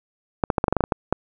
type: clicks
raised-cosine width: 1 ms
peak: -4 dBFS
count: 11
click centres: 0.438 / 0.502 / 0.582 / 0.641 / 0.682 / 0.726 / 0.767 / 0.807 / 0.839 / 0.922 / 1.126 s
effects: none